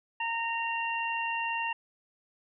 harmonic tone, 922 Hz, A#5, 19 cents flat, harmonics 1 / 2 / 3, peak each -32 / -37 / -33 dBFS, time 0.2-1.73 s, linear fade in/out 5 ms, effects none

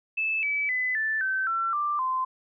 sine tone with pitch steps, 2622 / 2296 / 2010 / 1760.1 / 1541.1 / 1349.4 / 1181.5 / 1034.5 Hz, E7 / D7 / B6 / A6 / G6 / E6 / D6 / C6, -10 / -40 / +30 / 0 / -30 / +40 / +10 / -20 cents, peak -24 dBFS, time 0.17-2.25 s, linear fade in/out 10 ms, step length 260 ms, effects none

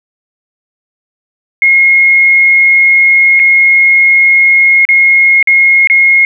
sine tone with dropouts, 2154 Hz, C7, 50 cents sharp, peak -3 dBFS, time 1.62-6.25 s, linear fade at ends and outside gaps 1 ms, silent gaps 3.394-3.398 / 4.852-4.889 / 5.427-5.473 / 5.873-5.899 s, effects none

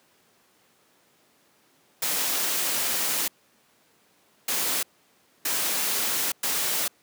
white noise bursts at uneven times, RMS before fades -26 dBFS, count 4, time 2.02-3.28 / 4.48-4.83 / 5.45-6.32 / 6.43-6.88 s, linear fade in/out 5 ms, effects pink hiss -62 dBFS RMS until 7.02 s + high-pass 200 Hz 12 dB/octave

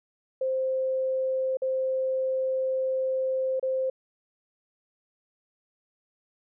sine tone with dropouts, 523.3 Hz, C5, in tune, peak -24 dBFS, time 0.41-3.9 s, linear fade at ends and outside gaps 5 ms, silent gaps 1.571-1.619 / 3.597-3.627 s, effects none

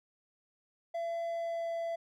triangle tone with pitch glide, 674 to 670.1 Hz, E5 to E5, +38 to +28 cents, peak -31 dBFS, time 0.94-1.96 s, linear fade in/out 10 ms, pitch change -10 cents, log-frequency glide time 1.28-1.69 s, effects none

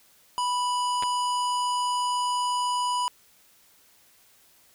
harmonic tone, 986 Hz, B5, 3 cents flat, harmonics 1 / 3 / 5 / 7 / 9 / 10, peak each -24 / -34 / -38 / -41 / -43 / -44 dBFS, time 0.38-3.08 s, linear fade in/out 0 ms
clicks, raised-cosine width 0.3 ms, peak -17 dBFS, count 2, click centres 1.025 / 1.034 s
effects white hiss -59 dBFS RMS until 4.74 s

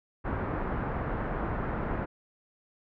pink low-pass noise, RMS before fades -32 dBFS, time 0.24-2.06 s, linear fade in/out 20 ms, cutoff 1600 Hz, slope 24 dB/octave, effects none

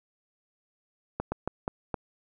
slowing click train, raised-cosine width 1 ms, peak -15 dBFS, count 5, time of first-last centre 1.2-1.942 s, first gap 120 ms, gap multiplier 1.3, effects none

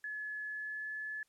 sine tone with pitch glide, 1708 to 1720.9 Hz, G#6 to A6, +48 to -39 cents, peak -38 dBFS, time 0.04-1.23 s, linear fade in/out 2 ms, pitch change +13 cents, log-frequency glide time 0.45-0.91 s, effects white hiss -75 dBFS RMS until 1.28 s + low-pass 11000 Hz 12 dB/octave

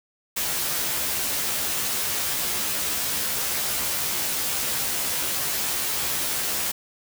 white noise with comb filter, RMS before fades -26 dBFS, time 0.36-6.72 s, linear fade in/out 10 ms, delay 14 ms, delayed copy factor +1, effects none

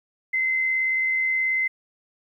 sine tone with amplitude modulation, 2061 Hz, C7, 27 cents flat, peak -19 dBFS, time 0.33-1.68 s, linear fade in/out 10 ms, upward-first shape sine, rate 78.5 Hz, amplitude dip 25%, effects 10-bit

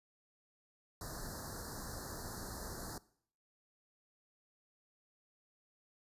pink band-stop noise, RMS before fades -45 dBFS, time 1.01-2.98 s, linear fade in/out 2 ms, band 1800 to 4100 Hz, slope 96 dB/octave, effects noise-tail reverb RT60 0.6 s tail -20 dB re dry + resampled to 32000 Hz

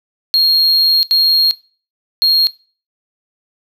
triangle tone bursts at uneven times, 4254 Hz, C8, 28 cents sharp, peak -7 dBFS, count 3, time 0.34-1.03 / 1.11-1.51 / 2.22-2.47 s, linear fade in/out 0 ms, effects noise-tail reverb RT60 0.4 s tail -23 dB re dry

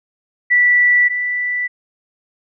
sine tone pair in turn, 1962 / 1973.4 Hz, B6 / B6, -12 / -2 cents, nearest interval unison, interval 10 cents, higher second, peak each -9 / -17 dBFS, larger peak first, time 0.5-1.09 / 1.09-1.68 s, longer neither, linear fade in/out 20 ms, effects none

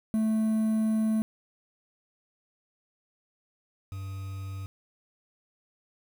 triangle tone pair in turn, 219.1 / 96.73 Hz, A3 / G2, -7 / -23 cents, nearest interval octave + major second, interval 1416 cents, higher first, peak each -21 / -32 dBFS, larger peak first, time 0.14-1.22 / 3.92-4.66 s, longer first, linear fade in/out 0 ms, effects 8-bit

